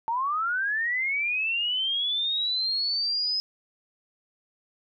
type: linear sweep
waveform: sine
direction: up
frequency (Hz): 887 to 5100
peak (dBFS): -24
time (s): 0.08-3.4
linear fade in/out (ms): 0
effects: none